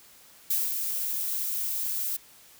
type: noise with ADSR envelope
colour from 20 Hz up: violet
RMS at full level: -25 dBFS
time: 0.5-2.17 s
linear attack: 7 ms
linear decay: 190 ms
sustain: -5 dB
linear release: 10 ms
effects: white hiss -54 dBFS RMS until 2.59 s